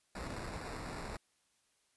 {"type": "noise with sample-and-hold", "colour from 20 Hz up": "pink", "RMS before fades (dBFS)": -43, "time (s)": [0.15, 1.17], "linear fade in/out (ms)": 5, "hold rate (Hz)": 3150, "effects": ["white hiss -75 dBFS RMS until 1.96 s", "resampled to 24000 Hz"]}